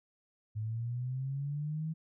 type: linear sweep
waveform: sine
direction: up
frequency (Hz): 105.9 to 161.2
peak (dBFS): -33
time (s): 0.55-1.94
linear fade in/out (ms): 20
effects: none

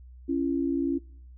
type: tone pair together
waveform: sine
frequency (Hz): 276.1 / 336.7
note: C#4 / E4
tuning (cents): -7 / +37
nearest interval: minor third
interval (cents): 344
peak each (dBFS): -26 / -28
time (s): 0.28-0.99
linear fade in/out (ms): 20
effects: noise-tail reverb RT60 0.6 s tail -24 dB re dry + added 62 Hz sine -45 dBFS peak until 1.37 s

